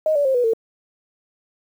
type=tone with pitch steps; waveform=sine; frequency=624 / 575.5 / 530.8 / 489.6 / 451.5 Hz; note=D#5 / D5 / C5 / B4 / A4; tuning=+5 / -35 / +25 / -15 / +45 cents; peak=-15 dBFS; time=0.06-0.535 s; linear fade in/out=2 ms; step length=95 ms; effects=8-bit